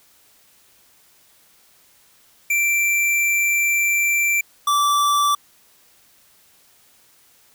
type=tone pair in turn; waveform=square; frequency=2349 / 1163 Hz; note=D7 / D6; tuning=0 / -17 cents; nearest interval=octave; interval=1217 cents; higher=first; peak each=-17 / -16 dBFS; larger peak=second; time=2.5-4.41 / 4.67-5.35 s; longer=first; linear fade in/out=5 ms; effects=white hiss -55 dBFS RMS until 7.54 s

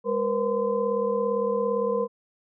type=tone cluster; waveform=sine; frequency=203.3 / 473.4 / 511 / 1027 Hz; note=G#3 / A#4 / C5 / C6; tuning=-37 / +27 / -41 / -33 cents; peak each=-32 / -24 / -29 / -32 dBFS; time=0.04-2.08 s; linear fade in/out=50 ms; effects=none

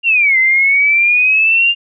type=exponential two-way sweep; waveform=sine; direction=down then up; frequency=2819 to 2049 to 2819 Hz; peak=-8 dBFS; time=0.03-1.75 s; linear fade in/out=50 ms; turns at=0.38 s; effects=none

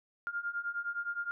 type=beating tone pair; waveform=sine; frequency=1400 / 1409.7 Hz; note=F6 / F6; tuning=+4 / +16 cents; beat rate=9.7 Hz; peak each=-38 / -36 dBFS; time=0.27-1.31 s; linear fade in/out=0 ms; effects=none

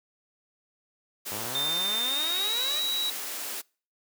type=high-pass noise; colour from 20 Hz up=white; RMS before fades=-35 dBFS; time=1.25-3.62 s; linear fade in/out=20 ms; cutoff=240 Hz; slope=24 dB/octave
type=exponential sweep; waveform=5% pulse; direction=up; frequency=98 to 636 Hz; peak=-25 dBFS; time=1.31-2.8 s; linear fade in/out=5 ms
type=tone with pitch glide; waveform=sine; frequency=3600 to 3881 Hz; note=A7 to B7; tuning=+39 to -31 cents; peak=-26 dBFS; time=1.55-3.1 s; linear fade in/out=2 ms; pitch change=+130 cents; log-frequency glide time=2.01-2.6 s
effects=noise-tail reverb RT60 0.4 s tail -26 dB re dry

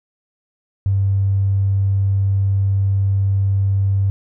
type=tone with tanh clipping; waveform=triangle; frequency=98 Hz; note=G2; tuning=in tune; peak=-13 dBFS; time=0.86-4.1 s; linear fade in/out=0 ms; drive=2 dB; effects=none

